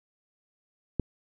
click, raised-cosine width 3 ms, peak -13 dBFS, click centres 0.997 s, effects none

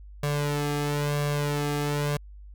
sawtooth tone with flanger, 145.9 Hz, D3, 11 cents flat, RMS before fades -27 dBFS, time 0.23-2.17 s, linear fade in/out 5 ms, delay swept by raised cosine 1.8 to 2.43 ms, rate 1 Hz, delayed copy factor +0.8, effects added 50 Hz sine -42 dBFS peak until 2.54 s

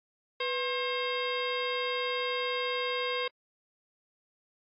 harmonic tone with a mistuned harmonic, 534 Hz, C5, 35 cents sharp, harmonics 1 / 2 / 3 / 4 / 5 / 6 / 7 / 9, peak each -33 / -36 / -41 / -37 / -40 / -39 / -40 / -45 dBFS, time 0.4-3.28 s, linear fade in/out 5 ms, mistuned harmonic 1, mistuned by -130 cents, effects AAC 64 kbps

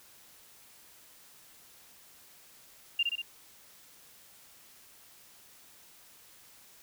sine tone with echo, 2794 Hz, F7, in tune, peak -24 dBFS, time 2.99-3.03 s, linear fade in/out 5 ms, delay 63 ms, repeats 3, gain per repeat -3 dB, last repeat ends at 3.219 s, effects white hiss -57 dBFS RMS until 6.82 s

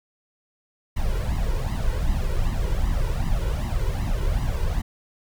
brown noise with flanger, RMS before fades -23 dBFS, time 0.96-4.82 s, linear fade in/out 10 ms, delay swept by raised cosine 1 to 2.1 ms, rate 2.6 Hz, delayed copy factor +0.8, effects none

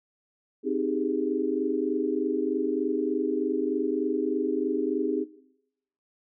sine chord, Ab major seventh, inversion first, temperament equal, 261.6 / 311.1 / 392 / 415.3 Hz, C4 / Eb4 / G4 / Ab4, 0 / 0 / 0 / 0 cents, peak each -30 dBFS, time 0.63-5.26 s, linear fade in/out 50 ms, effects noise-tail reverb RT60 0.8 s tail -18 dB re dry

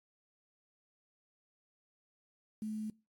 sine tone with quantisation, 215.8 Hz, A3, 33 cents flat, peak -36 dBFS, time 2.62-2.9 s, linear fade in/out 2 ms, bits 10, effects noise-tail reverb RT60 0.3 s tail -23 dB re dry + AAC 64 kbps

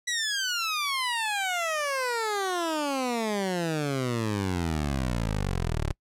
15% pulse exponential sweep, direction down, 1975.5 to 34.54 Hz, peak -20 dBFS, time 0.07-5.93 s, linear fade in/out 10 ms, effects noise-tail reverb RT60 0.1 s tail -26 dB re dry + low-pass 11000 Hz 12 dB/octave

